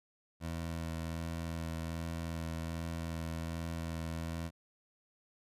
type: tone with vibrato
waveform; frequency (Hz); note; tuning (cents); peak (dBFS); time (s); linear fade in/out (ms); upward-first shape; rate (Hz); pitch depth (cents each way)
20% pulse; 82.41; E2; 0; -32; 0.4-4.51; 50; sine; 1.3; 13
effects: resampled to 32000 Hz